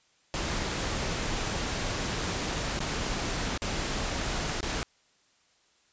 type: noise with dropouts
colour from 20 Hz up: pink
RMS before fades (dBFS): -31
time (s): 0.34-4.83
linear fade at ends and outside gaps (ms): 0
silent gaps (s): 2.791-2.804 / 3.576-3.62 / 4.606-4.629
effects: white hiss -66 dBFS RMS until 5.92 s + resampled to 16000 Hz